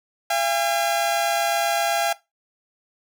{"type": "tone pair together", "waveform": "sawtooth", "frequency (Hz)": [681.2, 809], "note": ["F5", "G#5"], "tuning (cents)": [-43, -46], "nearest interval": "minor third", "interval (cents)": 297, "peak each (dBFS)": -19, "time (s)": [0.3, 2.13], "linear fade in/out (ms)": 5, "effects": ["noise-tail reverb RT60 0.2 s tail -18 dB re dry"]}